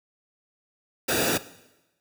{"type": "noise with comb filter", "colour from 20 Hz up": "pink", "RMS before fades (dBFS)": -24, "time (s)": [1.08, 1.38], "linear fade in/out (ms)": 10, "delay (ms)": 0.95, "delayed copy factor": -0.75, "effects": ["noise-tail reverb RT60 1.0 s tail -17 dB re dry", "high-pass 100 Hz 12 dB/octave"]}